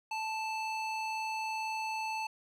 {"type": "tone with band-pass filter", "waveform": "square", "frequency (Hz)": 879, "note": "A5", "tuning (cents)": -2, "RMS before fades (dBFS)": -36, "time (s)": [0.11, 2.27], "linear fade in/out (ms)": 5, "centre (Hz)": 2200, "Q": 0.8, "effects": []}